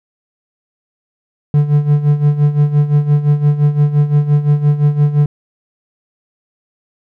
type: tone with tremolo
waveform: triangle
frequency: 146.83 Hz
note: D3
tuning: in tune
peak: -4 dBFS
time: 1.54-5.26 s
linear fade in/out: 2 ms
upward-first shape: sine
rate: 5.8 Hz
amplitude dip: 75%
effects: none